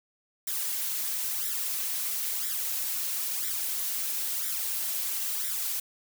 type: noise with flanger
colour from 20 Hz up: blue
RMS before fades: -31 dBFS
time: 0.47-5.8 s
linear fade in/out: 5 ms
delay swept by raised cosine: 0.54 to 5.54 ms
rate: 1 Hz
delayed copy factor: +0.75
effects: none